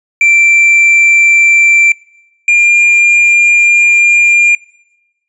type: tone pair in turn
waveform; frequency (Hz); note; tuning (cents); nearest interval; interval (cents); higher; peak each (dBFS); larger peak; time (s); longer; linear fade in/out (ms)
triangle; 2349 / 2401; D7 / D7; 0 / +38; unison; 38; second; -3; neither; 0.21-1.92 / 2.48-4.55; second; 2
effects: noise-tail reverb RT60 1.0 s tail -23 dB re dry + resampled to 22050 Hz